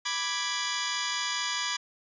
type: chord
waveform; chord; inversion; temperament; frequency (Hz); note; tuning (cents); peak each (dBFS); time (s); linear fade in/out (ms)
10% pulse; G# diminished; first; equal; 987.8 / 1174.7 / 1661.2; B5 / D6 / G#6; 0 / 0 / 0; -24 / -25 / -23; 0.05-1.77; 10
effects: resampled to 16000 Hz